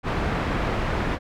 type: low-pass noise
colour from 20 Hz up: pink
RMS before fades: -25 dBFS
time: 0.03-1.19 s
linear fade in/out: 50 ms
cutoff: 2000 Hz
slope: 12 dB/octave
effects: none